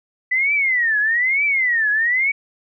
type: tone with vibrato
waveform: sine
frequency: 1975.5 Hz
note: B6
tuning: in tune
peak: -15 dBFS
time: 0.31-2.32 s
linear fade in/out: 10 ms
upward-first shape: triangle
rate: 1.1 Hz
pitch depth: 300 cents each way
effects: none